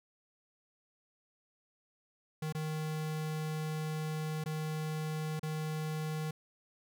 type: tone with dropouts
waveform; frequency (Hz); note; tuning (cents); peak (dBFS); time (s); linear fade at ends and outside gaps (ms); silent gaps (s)
square; 155.56; D#3; 0; -35; 2.42-6.31; 5; 2.525-2.548 / 4.44-4.459 / 5.395-5.43
effects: none